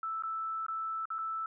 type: tone with dropouts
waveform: sine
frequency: 1318.5 Hz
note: E6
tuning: in tune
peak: -33 dBFS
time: 0.03-1.46 s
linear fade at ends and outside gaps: 2 ms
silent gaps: 0.224-0.235 / 0.665-0.683 / 1.055-1.103 / 1.184-1.188 s
effects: none